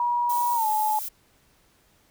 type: tone with pitch glide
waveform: sine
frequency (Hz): 961 to 856.2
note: B5 to A5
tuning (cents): -48 to -47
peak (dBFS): -21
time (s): 0-0.99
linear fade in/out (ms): 2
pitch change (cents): -199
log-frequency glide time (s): 0.54-0.67
type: noise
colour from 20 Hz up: violet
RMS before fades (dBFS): -33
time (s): 0.29-1.09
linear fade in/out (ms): 10
effects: pink hiss -62 dBFS RMS until 2.1 s